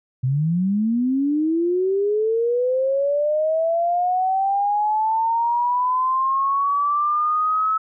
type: linear sweep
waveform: sine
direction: up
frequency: 123.47 to 1300 Hz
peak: -17 dBFS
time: 0.23-7.78 s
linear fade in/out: 10 ms
effects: none